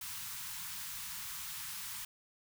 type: band-stop noise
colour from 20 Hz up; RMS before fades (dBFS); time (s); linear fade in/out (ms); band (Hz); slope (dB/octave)
white; -43; 0.01-2.05; 5; 200 to 860; 96
effects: none